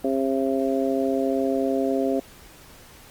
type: harmonic tone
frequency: 134.3 Hz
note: C3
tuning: 46 cents sharp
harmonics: 2 / 3 / 4 / 5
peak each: -24 / -26 / -27 / -28 dBFS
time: 0.04-2.2 s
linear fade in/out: 5 ms
effects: pink hiss -48 dBFS RMS until 3.1 s + Opus 32 kbps